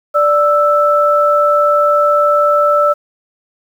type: tone pair together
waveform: sine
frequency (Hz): 587.3 / 1320.7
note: D5 / E6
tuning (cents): 0 / +3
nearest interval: octave + major second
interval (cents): 1403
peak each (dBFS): -11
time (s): 0.14-2.94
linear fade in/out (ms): 20
effects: 7-bit